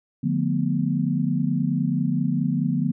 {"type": "chord", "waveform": "sine", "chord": "B half-diminished seventh", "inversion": "first", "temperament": "just", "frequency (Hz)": [148.16, 177.8, 222.2, 246.9], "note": ["D3", "F3", "A3", "B3"], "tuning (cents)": [16, 31, 17, 0], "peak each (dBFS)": [-25, -25, -28, -25], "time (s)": [0.23, 2.92], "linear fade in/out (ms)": 10, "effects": []}